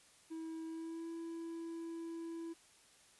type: tone with pitch glide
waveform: triangle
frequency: 323.5 to 332 Hz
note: E4 to E4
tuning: -32 to +12 cents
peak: -40 dBFS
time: 0.3-2.54 s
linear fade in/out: 20 ms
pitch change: +44 cents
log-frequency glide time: 0.66-1.09 s
effects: white hiss -65 dBFS RMS until 3.19 s + resampled to 24000 Hz